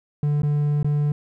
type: tone with dropouts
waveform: triangle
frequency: 147 Hz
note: D3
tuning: 2 cents sharp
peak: -16 dBFS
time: 0.23-1.12 s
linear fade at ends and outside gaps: 2 ms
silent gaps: 0.42-0.432 / 0.83-0.845 s
effects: none